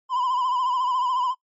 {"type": "tone with vibrato", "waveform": "triangle", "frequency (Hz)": 1008, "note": "B5", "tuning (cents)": 35, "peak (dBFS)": -19, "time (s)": [0.09, 1.35], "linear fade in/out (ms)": 50, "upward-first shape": "triangle", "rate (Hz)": 14, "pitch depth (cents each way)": 87, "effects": ["noise-tail reverb RT60 0.1 s tail -21 dB re dry", "MP3 32 kbps"]}